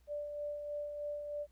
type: tone with tremolo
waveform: sine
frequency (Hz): 587.3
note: D5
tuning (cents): 0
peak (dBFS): -36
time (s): 0.07-1.47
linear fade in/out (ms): 50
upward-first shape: sine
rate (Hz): 3.2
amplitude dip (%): 40
effects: added 60 Hz sine -64 dBFS peak until 1.51 s + pink hiss -75 dBFS RMS until 1.51 s